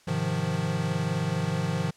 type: chord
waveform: square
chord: F minor seventh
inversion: first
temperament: equal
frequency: 103.83 / 130.81 / 155.56 / 174.61 Hz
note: Ab2 / C3 / Eb3 / F3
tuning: 0 / 0 / 0 / 0 cents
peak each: -35 / -34 / -30 / -31 dBFS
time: 0.07-1.91 s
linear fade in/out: 10 ms
effects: white hiss -59 dBFS RMS until 1.96 s + low-pass 8000 Hz 12 dB/octave